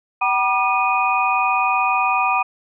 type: tone cluster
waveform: sine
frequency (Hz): 761 / 968 / 1204 / 2481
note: F#5 / B5 / D6 / D#7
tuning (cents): +48 / -35 / +43 / -6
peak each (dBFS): -21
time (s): 0.21-2.43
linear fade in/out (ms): 10
effects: none